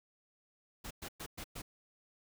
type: noise bursts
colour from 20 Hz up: pink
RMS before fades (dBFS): -44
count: 5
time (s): 0.84-1.62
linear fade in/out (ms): 10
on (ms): 68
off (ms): 110
effects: none